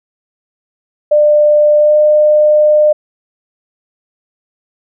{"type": "tone with pitch glide", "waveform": "sine", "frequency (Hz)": [597, 603.6], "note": ["D5", "D5"], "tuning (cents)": [28, 47], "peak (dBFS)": -5, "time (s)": [1.11, 2.93], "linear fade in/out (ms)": 10, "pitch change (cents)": 19, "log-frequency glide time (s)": [1.77, 1.96], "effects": []}